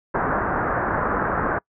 white low-pass noise, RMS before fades -23 dBFS, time 0.14-1.59 s, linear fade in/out 10 ms, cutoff 1600 Hz, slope 48 dB/octave, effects noise-tail reverb RT60 0.1 s tail -26 dB re dry

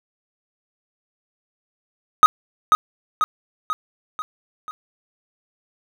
triangle tone with echo, 1258 Hz, D#6, 19 cents sharp, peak -3 dBFS, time 2.23-2.26 s, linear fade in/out 0 ms, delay 490 ms, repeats 5, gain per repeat -5 dB, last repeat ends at 4.71 s, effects none

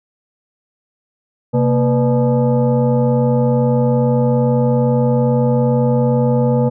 sine tone with frequency modulation, 130.81 Hz, C3, in tune, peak -11 dBFS, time 1.53-6.7 s, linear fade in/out 20 ms, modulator 364 Hz, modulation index 1.3, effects none

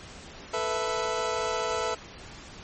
25% pulse chord, A suspended second, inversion none, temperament just, 440 / 495 / 660 Hz, A4 / B4 / E5, 0 / +4 / +2 cents, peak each -28 / -28 / -28 dBFS, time 0.53-1.95 s, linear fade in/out 10 ms, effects pink hiss -45 dBFS RMS until 2.63 s + MP3 32 kbps

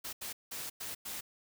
white noise bursts at uneven times, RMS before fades -41 dBFS, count 5, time 0.04-0.13 / 0.21-0.33 / 0.51-0.7 / 0.8-0.95 / 1.05-1.21 s, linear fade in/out 10 ms, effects none

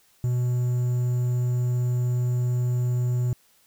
triangle tone with quantisation, 123.47 Hz, B2, in tune, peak -19 dBFS, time 0.24-3.33 s, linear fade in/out 0 ms, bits 8, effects white hiss -61 dBFS RMS until 3.66 s

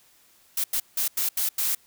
blue noise bursts at uneven times, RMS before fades -25 dBFS, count 6, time 0.57-0.64 / 0.73-0.8 / 0.97-1.08 / 1.17-1.29 / 1.37-1.49 / 1.58-1.75 s, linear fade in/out 5 ms, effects white hiss -59 dBFS RMS until 1.86 s

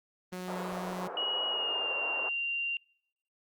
sawtooth tone, 182.5 Hz, F#3, 24 cents flat, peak -32 dBFS, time 0.32-1.08 s, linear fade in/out 10 ms
pink band-pass noise, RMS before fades -40 dBFS, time 0.48-2.29 s, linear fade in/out 2 ms, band 460 to 1200 Hz, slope 24 dB/octave
sine tone with pitch glide, 2902 to 2773 Hz, F#7 to F7, -34 to -13 cents, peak -30 dBFS, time 1.17-2.77 s, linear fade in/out 2 ms, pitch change -79 cents, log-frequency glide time 1.48-1.94 s
effects noise-tail reverb RT60 0.7 s tail -26 dB re dry + Opus 24 kbps

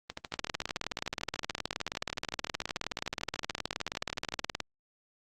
two click trains, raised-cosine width 0.2 ms, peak -19 / -14 dBFS, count 59 / 82, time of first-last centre 0.1-4.396 / 0.34-4.603 s, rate 13.5 / 19 Hz, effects Opus 24 kbps

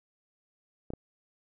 clicks, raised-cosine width 2 ms, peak -24 dBFS, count 2, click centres 0.904 / 0.936 s, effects none

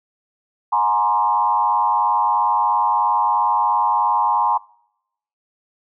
sine tone with frequency modulation, 946 Hz, A#5, 25 cents sharp, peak -14 dBFS, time 0.72-4.58 s, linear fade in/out 10 ms, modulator 103 Hz, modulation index 1.3, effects noise-tail reverb RT60 0.8 s tail -25 dB re dry

